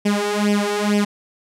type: tone with flanger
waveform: sawtooth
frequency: 206.2 Hz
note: G#3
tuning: 12 cents flat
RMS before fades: -19 dBFS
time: 0.05-1.05 s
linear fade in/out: 10 ms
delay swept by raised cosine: 0.36 to 2.66 ms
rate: 2.2 Hz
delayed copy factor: +0.85
effects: low-pass 10000 Hz 12 dB/octave